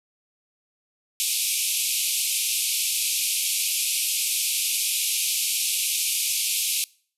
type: band-pass noise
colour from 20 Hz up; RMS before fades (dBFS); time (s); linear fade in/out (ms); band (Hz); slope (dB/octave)
white; -25; 1.2-6.84; 0; 2300 to 13000; 96
effects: noise-tail reverb RT60 0.5 s tail -25 dB re dry